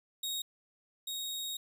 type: tone pair in turn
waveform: sawtooth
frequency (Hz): 3759 / 3759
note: A#7 / A#7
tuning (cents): +14 / +14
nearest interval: unison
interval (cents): 0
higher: neither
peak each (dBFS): -31 / -33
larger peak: first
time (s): 0.23-0.42 / 1.07-1.57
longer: second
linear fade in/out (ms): 5
effects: none